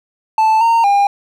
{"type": "tone with pitch steps", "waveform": "triangle", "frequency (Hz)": [878, 920, 805], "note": ["A5", "A#5", "G5"], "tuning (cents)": [-4, -23, 46], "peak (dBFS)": -7, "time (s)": [0.38, 1.07], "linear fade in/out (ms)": 2, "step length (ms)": 230, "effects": []}